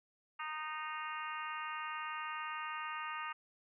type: harmonic tone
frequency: 308.9 Hz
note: D#4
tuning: 12 cents flat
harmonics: 3 / 4 / 5 / 6 / 7 / 8 / 9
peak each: -46 / -42 / -49 / -48 / -51 / -52 / -49 dBFS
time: 0.39-3.33 s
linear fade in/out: 10 ms
effects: none